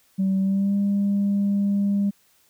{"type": "tone with pitch glide", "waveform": "sine", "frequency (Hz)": [191.9, 200.7], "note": ["G3", "G3"], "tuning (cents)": [-37, 41], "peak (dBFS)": -17, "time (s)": [0.18, 2.11], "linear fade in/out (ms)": 20, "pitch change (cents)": 78, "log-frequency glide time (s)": [0.4, 0.76], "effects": ["tanh soft clip ceiling -16 dBFS", "white hiss -61 dBFS RMS until 2.49 s"]}